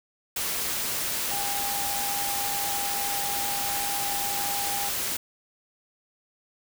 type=tone in noise; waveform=sine; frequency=805 Hz; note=G5; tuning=46 cents sharp; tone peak=-32 dBFS; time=1.31-4.89 s; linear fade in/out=5 ms; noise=white; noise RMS=-29 dBFS; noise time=0.36-5.17 s; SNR=-6 dB; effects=none